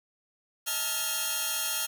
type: tone cluster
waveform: 5% pulse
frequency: 639 / 855 / 897 / 1396 / 3229 Hz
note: D#5 / A5 / A5 / F6 / G#7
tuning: +46 / -50 / +33 / -1 / -49 cents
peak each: -29 / -28 / -29 / -21 / -23 dBFS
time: 0.66-1.87 s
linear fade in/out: 20 ms
effects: none